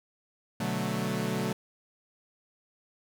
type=chord; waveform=sawtooth; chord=B minor seventh; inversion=none; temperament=equal; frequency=123.47 / 146.83 / 185 / 220 Hz; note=B2 / D3 / F#3 / A3; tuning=0 / 0 / 0 / 0 cents; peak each=-32 / -32 / -29 / -29 dBFS; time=0.6-1.53 s; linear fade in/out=5 ms; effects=none